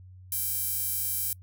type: tone with high-pass filter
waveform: sawtooth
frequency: 784 Hz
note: G5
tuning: in tune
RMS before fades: -30 dBFS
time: 0.32-1.33 s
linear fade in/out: 2 ms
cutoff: 12000 Hz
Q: 1.1
effects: noise-tail reverb RT60 0.1 s tail -25 dB re dry + added 92 Hz sine -46 dBFS peak until 1.42 s